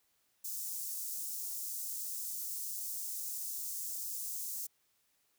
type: high-pass noise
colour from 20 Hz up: white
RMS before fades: -40 dBFS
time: 0.44-4.67 s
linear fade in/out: 10 ms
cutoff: 6000 Hz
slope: 24 dB/octave
effects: white hiss -75 dBFS RMS until 5.38 s